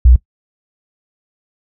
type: tone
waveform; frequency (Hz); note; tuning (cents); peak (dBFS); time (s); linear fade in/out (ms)
sine; 61.3; B1; -12; -3; 0.05-0.16; 5
effects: noise-tail reverb RT60 0.1 s tail -19 dB re dry